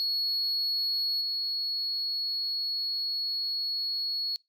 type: tone with level steps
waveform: sine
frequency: 4351 Hz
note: C#8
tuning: 33 cents flat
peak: -24 / -27 dBFS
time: 0-4.36 s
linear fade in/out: 0 ms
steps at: 1.21 s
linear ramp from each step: 2 ms
effects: noise-tail reverb RT60 0.2 s tail -24 dB re dry + tanh soft clip ceiling -24 dBFS